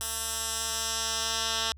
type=tone with band-pass filter sweep; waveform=10% pulse; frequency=224.8 Hz; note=A3; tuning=37 cents sharp; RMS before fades=-31 dBFS; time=0.01-1.72 s; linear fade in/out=0 ms; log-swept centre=10000 to 4400 Hz; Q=1.3; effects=added 71 Hz sine -46 dBFS peak until 1.77 s